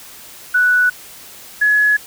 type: tone pair in turn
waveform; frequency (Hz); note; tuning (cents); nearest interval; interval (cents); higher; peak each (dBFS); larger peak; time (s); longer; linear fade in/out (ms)
sine; 1480 / 1693.1; F#6 / G#6; 0 / +33; major second; 233; second; -10; neither; 0.54-0.9 / 1.61-1.97; neither; 10
effects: white hiss -38 dBFS RMS until 2.06 s